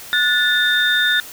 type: tone cluster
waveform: sine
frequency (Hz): 1459 / 1752 / 3635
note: F#6 / A6 / A#7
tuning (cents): -25 / -8 / -44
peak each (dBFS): -18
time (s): 0.13-1.2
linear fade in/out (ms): 0
effects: white hiss -36 dBFS RMS until 1.32 s